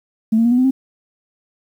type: tone with pitch steps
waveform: sine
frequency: 220.9 / 229.1 / 237.6 / 246.4 / 255.5 / 265 Hz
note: A3 / A#3 / A#3 / B3 / C4 / C4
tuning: +7 / -30 / +33 / -4 / -41 / +22 cents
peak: -10 dBFS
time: 0.32-0.71 s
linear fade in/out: 10 ms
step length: 65 ms
effects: tanh soft clip ceiling -6 dBFS + 8-bit